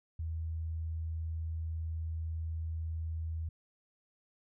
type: tone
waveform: sine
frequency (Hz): 80.9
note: E2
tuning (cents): -32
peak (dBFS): -34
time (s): 0.19-3.49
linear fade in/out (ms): 5
effects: none